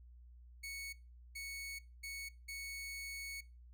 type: tone bursts at uneven times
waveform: sawtooth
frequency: 2217 Hz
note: C#7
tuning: in tune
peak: -40 dBFS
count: 4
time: 0.63-0.93 / 1.35-1.79 / 2.03-2.29 / 2.48-3.41 s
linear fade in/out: 10 ms
effects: noise-tail reverb RT60 0.3 s tail -21 dB re dry + added 60 Hz sine -55 dBFS peak until 3.73 s